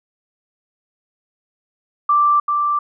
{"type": "tone with echo", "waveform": "sine", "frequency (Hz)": 1174.7, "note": "D6", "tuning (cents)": 0, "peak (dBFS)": -11, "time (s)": [2.09, 2.4], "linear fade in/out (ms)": 5, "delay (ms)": 390, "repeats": 1, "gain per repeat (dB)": -4, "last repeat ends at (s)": 2.79, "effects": []}